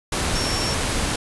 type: tone in noise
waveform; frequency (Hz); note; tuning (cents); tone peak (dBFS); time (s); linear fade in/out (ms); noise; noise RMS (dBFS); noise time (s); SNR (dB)
sine; 5470; F8; -37; -27; 0.35-0.74; 5; pink; -23; 0.12-1.16; -7
effects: resampled to 24000 Hz